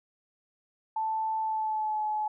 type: tone with pitch glide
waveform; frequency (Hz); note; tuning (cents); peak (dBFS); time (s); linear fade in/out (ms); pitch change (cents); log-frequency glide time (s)
sine; 880 to 853.5; A5 to G#5; 0 to +47; -27; 0.96-2.28; 5; -53; 1.4-2.04
effects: none